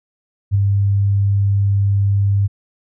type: tone with ADSR envelope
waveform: sine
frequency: 99.8 Hz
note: G2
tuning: 32 cents sharp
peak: -9 dBFS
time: 0.51-2.48 s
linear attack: 38 ms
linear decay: 10 ms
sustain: -3 dB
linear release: 23 ms
effects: none